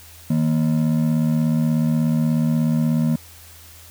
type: ring-modulated tone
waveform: triangle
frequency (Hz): 196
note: G3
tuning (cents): 0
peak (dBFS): -11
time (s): 0.3-3.16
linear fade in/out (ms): 5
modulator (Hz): 38.3
effects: added 83 Hz sine -46 dBFS peak until 3.9 s + white hiss -45 dBFS RMS until 3.9 s